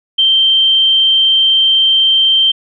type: tone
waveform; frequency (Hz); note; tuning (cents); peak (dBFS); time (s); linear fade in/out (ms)
sine; 3136; G7; 0; -7; 0.18-2.52; 10
effects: none